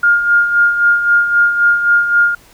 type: tone with tremolo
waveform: sine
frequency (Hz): 1414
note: F6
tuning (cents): +21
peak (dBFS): -6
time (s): 0.03-2.35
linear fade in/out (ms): 5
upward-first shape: sine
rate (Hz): 3.8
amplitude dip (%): 60
effects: pink hiss -45 dBFS RMS until 2.53 s